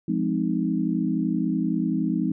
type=chord; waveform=sine; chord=F minor seventh; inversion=none; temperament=equal with one note detuned; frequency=174.61 / 207.7 / 258.2 / 311.1 Hz; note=F3 / Ab3 / C4 / Eb4; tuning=0 / 0 / -23 / 0 cents; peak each=-27 dBFS; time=0.08-2.32 s; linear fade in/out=5 ms; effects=none